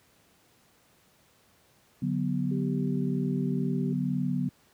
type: chord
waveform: sine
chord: B minor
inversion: first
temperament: equal with one note detuned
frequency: 145.31 / 185 / 246.9 Hz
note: D3 / F#3 / B3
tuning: -18 / 0 / 0 cents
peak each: -30 dBFS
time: 2.02-4.49 s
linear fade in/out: 5 ms
type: tone with pitch glide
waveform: sine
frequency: 392.2 to 387.7 Hz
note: G4 to G4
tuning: +1 to -19 cents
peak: -37 dBFS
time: 2.51-3.93 s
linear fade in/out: 5 ms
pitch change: -20 cents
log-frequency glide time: 2.62-3.35 s
effects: pink hiss -63 dBFS RMS until 4.73 s + high-pass 80 Hz 12 dB/octave